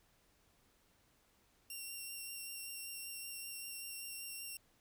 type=tone with vibrato; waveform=5% pulse; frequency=2751 Hz; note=F7; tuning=27 cents flat; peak=-36 dBFS; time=1.7-4.57 s; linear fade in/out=2 ms; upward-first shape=sine; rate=5.2 Hz; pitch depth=14 cents each way; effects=pink hiss -72 dBFS RMS until 4.8 s